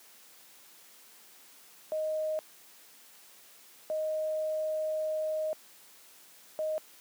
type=tone bursts at uneven times; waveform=sine; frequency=623 Hz; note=D#5; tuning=2 cents sharp; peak=-29 dBFS; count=3; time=1.92-2.39 / 3.9-5.53 / 6.59-6.78 s; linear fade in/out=0 ms; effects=white hiss -56 dBFS RMS until 7 s + high-pass 200 Hz 12 dB/octave